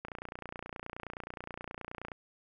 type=click train; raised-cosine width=0.5 ms; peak=-25 dBFS; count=62; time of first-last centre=0.05-2.118 s; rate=29.5 Hz; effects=none